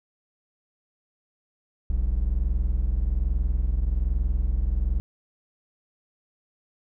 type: tone pair together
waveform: triangle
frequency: 42.51 / 63.7 Hz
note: F1 / C2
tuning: -46 / -46 cents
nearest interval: perfect fifth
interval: 700 cents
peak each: -22 dBFS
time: 1.9-5 s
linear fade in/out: 0 ms
effects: none